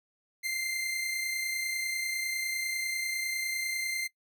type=tone pair together; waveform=sawtooth; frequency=2063 / 2093 Hz; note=C7 / C7; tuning=-25 / 0 cents; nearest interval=unison; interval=25 cents; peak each=-36 / -28 dBFS; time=0.43-4.08 s; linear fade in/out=20 ms; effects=noise-tail reverb RT60 0.1 s tail -20 dB re dry